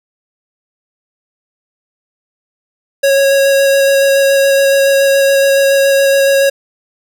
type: tone with vibrato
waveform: square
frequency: 550 Hz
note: C#5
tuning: 14 cents flat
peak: -8 dBFS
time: 3.03-6.5 s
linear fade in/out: 10 ms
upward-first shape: square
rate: 7.1 Hz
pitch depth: 8 cents each way
effects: none